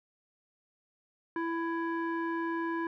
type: tone with low-pass filter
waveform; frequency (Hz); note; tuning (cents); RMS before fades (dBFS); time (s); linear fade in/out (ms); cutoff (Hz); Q
square; 332.3; E4; +14; -33; 1.36-2.87; 2; 1400; 7.7
effects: none